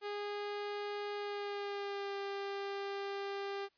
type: tone with pitch glide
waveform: sawtooth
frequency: 411 to 397.7 Hz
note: G#4 to G4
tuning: -18 to +25 cents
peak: -34 dBFS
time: 0.01-3.69 s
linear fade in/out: 50 ms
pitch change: -57 cents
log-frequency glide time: 1.15-2.17 s
effects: white hiss -75 dBFS RMS until 3.77 s + resampled to 11025 Hz